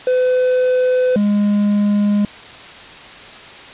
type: tone pair in turn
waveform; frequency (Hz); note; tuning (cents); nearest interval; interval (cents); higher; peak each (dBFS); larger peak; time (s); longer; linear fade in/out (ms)
triangle; 506 / 205.7; B4 / G#3; +42 / -16; octave + major third; 1558; first; -10; neither; 0.07-1.16 / 1.16-2.25; neither; 2
effects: white hiss -36 dBFS RMS until 3.73 s + resampled to 8000 Hz